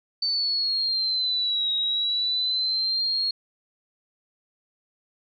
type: exponential two-way sweep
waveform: sine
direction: down then up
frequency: 4550 to 3804 to 4293 Hz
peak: -22 dBFS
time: 0.22-3.31 s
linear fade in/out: 5 ms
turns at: 1.74 s
effects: none